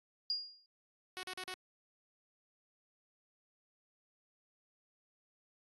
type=tone with exponential decay; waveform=sine; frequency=4837 Hz; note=D#8; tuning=50 cents flat; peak=-30 dBFS; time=0.3-0.66 s; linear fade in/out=1 ms; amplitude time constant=78 ms
type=tone bursts; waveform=5% pulse; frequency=370 Hz; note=F#4; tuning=in tune; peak=-30 dBFS; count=4; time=1.17-1.541 s; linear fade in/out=0 ms; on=62 ms; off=41 ms
effects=AAC 32 kbps